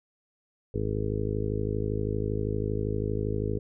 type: harmonic tone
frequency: 52.6 Hz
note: G#1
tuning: 23 cents sharp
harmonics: 1 / 2 / 3 / 4 / 5 / 6 / 7 / 8 / 9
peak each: -34 / -31 / -37 / -37 / -40 / -38 / -39 / -33 / -38 dBFS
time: 0.74-3.59 s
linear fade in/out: 5 ms
effects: none